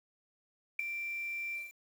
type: tone with ADSR envelope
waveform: sine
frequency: 2353 Hz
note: D7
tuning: 3 cents sharp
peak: -24 dBFS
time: 0.79-1.73 s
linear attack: 5 ms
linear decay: 4 ms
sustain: -11 dB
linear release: 180 ms
effects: tanh soft clip ceiling -20 dBFS + 9-bit